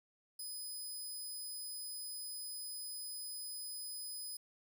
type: tone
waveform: 5% pulse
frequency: 5010 Hz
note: D#8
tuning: 11 cents sharp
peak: -37 dBFS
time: 0.39-4.37 s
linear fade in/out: 5 ms
effects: none